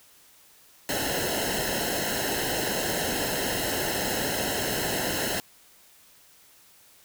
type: noise with comb filter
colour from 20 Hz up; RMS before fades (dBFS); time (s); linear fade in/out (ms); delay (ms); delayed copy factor
pink; -28; 0.89-5.4; 0; 0.85; -0.85
effects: white hiss -56 dBFS RMS until 7.04 s